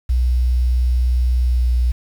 sine tone with pitch glide, 61.74 to 60.71 Hz, B1 to B1, 0 to -29 cents, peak -13 dBFS, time 0.09-1.92 s, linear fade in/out 10 ms, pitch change -29 cents, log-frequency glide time 1.45-1.68 s, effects 7-bit

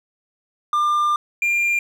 triangle tone pair in turn, 1197 / 2394 Hz, D6 / D7, +33 / +33 cents, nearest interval octave, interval 1200 cents, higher second, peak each -14 / -15 dBFS, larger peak first, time 0.73-1.16 / 1.42-1.79 s, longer first, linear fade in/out 2 ms, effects none

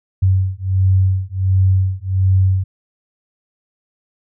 sine beating tone pair, 93.9 / 95.3 Hz, F#2 / G2, +26 / -48 cents, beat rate 1.4 Hz, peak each -15 dBFS, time 0.22-2.64 s, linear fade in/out 10 ms, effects none

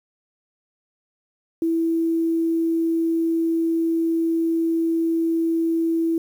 sine tone with quantisation, 329.6 Hz, E4, in tune, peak -18 dBFS, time 1.62-6.18 s, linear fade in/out 2 ms, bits 8, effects none

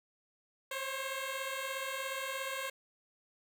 10% pulse beating tone pair, 527 / 544 Hz, C5 / C#5, +12 / -33 cents, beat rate 17 Hz, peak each -31 dBFS, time 0.71-2.7 s, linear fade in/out 5 ms, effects none

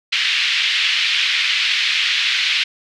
pink band-pass noise, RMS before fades -18 dBFS, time 0.12-2.64 s, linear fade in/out 10 ms, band 2200 to 3900 Hz, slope 24 dB/octave, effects none

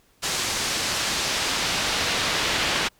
brown noise with band-pass filter sweep, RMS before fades -25 dBFS, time 0.22-2.89 s, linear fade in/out 20 ms, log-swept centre 6400 to 3600 Hz, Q 0.87, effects pink hiss -61 dBFS RMS until 2.99 s

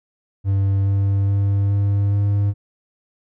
triangle tone with pitch steps, 98 / 98.8 / 99.6 / 100.41 / 101.22 Hz, G2 / G2 / G2 / G2 / G#2, 0 / +14 / +28 / +42 / -44 cents, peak -13 dBFS, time 0.44-2.54 s, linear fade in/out 50 ms, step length 420 ms, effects none

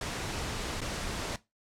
pink noise with dropouts, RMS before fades -35 dBFS, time 0.01-1.36 s, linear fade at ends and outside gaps 2 ms, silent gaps 0.806-0.815 s, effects noise-tail reverb RT60 0.2 s tail -17 dB re dry + low-pass 8000 Hz 12 dB/octave

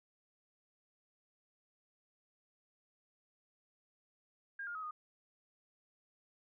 sine tone with pitch steps, 1613 / 1415 / 1272 / 1232 Hz, G6 / F6 / D#6 / D#6, +49 / +22 / +38 / -17 cents, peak -40 dBFS, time 4.59-4.91 s, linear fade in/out 5 ms, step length 80 ms, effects none

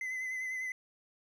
triangle tone with vibrato, 2034 Hz, C7, 50 cents flat, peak -33 dBFS, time 0.01-0.72 s, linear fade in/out 2 ms, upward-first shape sine, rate 10 Hz, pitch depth 33 cents each way, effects none

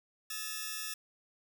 10% pulse tone cluster, 1280 / 1737 / 2694 / 5700 Hz, D#6 / A6 / E7 / F8, +49 / -23 / +37 / +34 cents, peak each -39 / -33 / -34 / -37 dBFS, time 0.3-0.94 s, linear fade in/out 5 ms, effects none

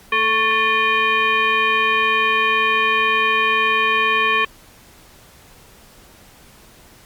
sine tone with frequency modulation, 1771 Hz, A6, 11 cents sharp, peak -14 dBFS, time 0.12-4.45 s, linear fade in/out 5 ms, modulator 666 Hz, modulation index 1.6, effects pink hiss -47 dBFS RMS until 7.05 s + Opus 48 kbps

